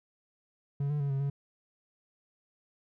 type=tone with pitch steps; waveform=triangle; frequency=141 / 147.7 / 140.8 / 136.4 / 140.3 Hz; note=C#3 / D3 / C#3 / C#3 / C#3; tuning=+30 / +10 / +27 / -28 / +21 cents; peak=-26 dBFS; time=0.8-1.3 s; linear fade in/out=5 ms; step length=100 ms; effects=none